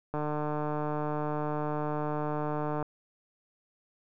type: click train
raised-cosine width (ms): 1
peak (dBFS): -19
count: 404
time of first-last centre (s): 0.14-2.827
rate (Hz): 150
effects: none